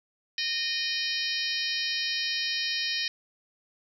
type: harmonic tone with a mistuned harmonic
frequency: 615 Hz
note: D#5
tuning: 20 cents flat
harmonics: 3 / 4 / 5 / 6 / 7 / 8 / 9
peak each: -35 / -35 / -35 / -35 / -35 / -35 / -35 dBFS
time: 0.38-3.08 s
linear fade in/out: 2 ms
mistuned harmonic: 6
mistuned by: +61 cents
effects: 10-bit